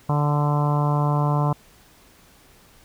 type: harmonic tone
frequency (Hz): 146.9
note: D3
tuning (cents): +1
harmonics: 1 / 2 / 3 / 4 / 5 / 6 / 7 / 8 / 9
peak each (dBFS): -19 / -31 / -33 / -31 / -30 / -31 / -28 / -38 / -38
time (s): 0.09-1.53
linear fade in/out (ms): 5
effects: pink hiss -53 dBFS RMS until 2.84 s